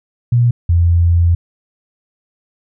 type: tone pair in turn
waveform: sine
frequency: 120.2 / 85.51 Hz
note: B2 / F2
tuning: -46 / -36 cents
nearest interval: tritone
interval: 590 cents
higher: first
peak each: -8 dBFS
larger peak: neither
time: 0.32-0.51 / 0.69-1.35 s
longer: second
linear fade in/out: 5 ms
effects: none